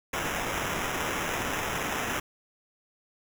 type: noise with sample-and-hold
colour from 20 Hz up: white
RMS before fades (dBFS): -31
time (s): 0.13-2.2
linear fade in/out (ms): 5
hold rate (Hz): 4410
effects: none